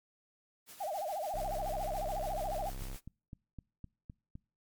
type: noise with tremolo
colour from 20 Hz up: white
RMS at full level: -49 dBFS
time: 0.66-3.01 s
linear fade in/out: 50 ms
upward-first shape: triangle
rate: 7 Hz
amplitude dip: 60%
type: tone with vibrato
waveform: sine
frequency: 698.5 Hz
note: F5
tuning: in tune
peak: -34 dBFS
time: 0.8-2.7 s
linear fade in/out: 10 ms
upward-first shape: sine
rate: 14 Hz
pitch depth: 270 cents each way
type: tone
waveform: square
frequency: 32.7 Hz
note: C1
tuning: in tune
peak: -40 dBFS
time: 1.34-2.96 s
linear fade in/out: 0 ms
type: click train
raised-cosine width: 5 ms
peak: -33 dBFS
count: 7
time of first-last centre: 2.82-4.355 s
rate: 3.91 Hz
effects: noise-tail reverb RT60 0.4 s tail -26 dB re dry + MP3 96 kbps